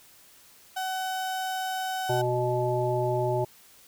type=tone; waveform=35% pulse; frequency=753 Hz; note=F#5; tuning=30 cents sharp; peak=-27 dBFS; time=0.76-2.22 s; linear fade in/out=10 ms
type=harmonic tone; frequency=123.47 Hz; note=B2; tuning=in tune; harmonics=1 / 3 / 5 / 7; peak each=-29 / -28 / -29 / -31 dBFS; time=2.09-3.45 s; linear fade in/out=10 ms
effects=white hiss -55 dBFS RMS until 3.87 s